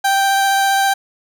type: tone with vibrato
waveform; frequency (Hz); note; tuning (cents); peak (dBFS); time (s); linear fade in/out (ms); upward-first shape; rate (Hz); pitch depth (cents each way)
30% pulse; 784; G5; 0; -10; 0.04-0.94; 10; sine; 15; 9
effects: none